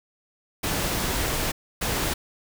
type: noise bursts at uneven times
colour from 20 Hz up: pink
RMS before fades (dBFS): -26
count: 2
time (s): 0.63-1.52 / 1.81-2.14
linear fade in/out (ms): 10
effects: none